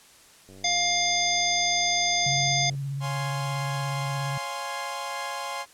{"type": "click train", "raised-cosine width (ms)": 2, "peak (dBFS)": -36, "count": 217, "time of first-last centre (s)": [0.49, 2.749], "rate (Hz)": 95.6}
{"type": "harmonic tone", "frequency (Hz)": 704, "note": "F5", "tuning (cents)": 14, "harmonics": [1, 3, 5, 7, 9], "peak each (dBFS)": [-28, -28, -28, -28, -28], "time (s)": [0.64, 2.7], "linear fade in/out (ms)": 5}
{"type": "tone with vibrato", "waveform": "sine", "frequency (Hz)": 138.59, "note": "C#3", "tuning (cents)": 0, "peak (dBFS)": -28, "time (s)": [2.26, 4.38], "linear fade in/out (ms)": 5, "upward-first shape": "sine", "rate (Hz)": 17, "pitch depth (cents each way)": 35}
{"type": "chord", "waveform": "sawtooth", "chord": "Db major seventh", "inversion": "none", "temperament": "equal", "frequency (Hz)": [554.4, 698.5, 830.6, 1046.5], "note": ["Db5", "F5", "Ab5", "C6"], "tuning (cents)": [0, 0, 0, 0], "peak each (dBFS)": [-35, -35, -32, -30], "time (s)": [3, 5.66], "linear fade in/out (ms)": 50}
{"effects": ["white hiss -53 dBFS RMS until 5.73 s", "low-pass 10000 Hz 12 dB/octave"]}